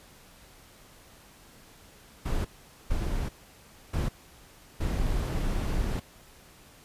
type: noise bursts at uneven times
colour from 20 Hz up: brown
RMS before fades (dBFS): -28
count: 4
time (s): 2.25-2.45 / 2.9-3.29 / 3.93-4.09 / 4.8-6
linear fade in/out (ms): 10
effects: pink hiss -54 dBFS RMS until 6.84 s + resampled to 32000 Hz